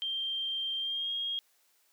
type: tone with pitch glide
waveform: sine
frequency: 3166 to 3259 Hz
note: G7 to G#7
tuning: +17 to -33 cents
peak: -31 dBFS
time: 0.02-1.39 s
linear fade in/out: 0 ms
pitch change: +50 cents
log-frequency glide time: 0.79-1.11 s
effects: white hiss -69 dBFS RMS until 1.92 s + high-pass 400 Hz 12 dB/octave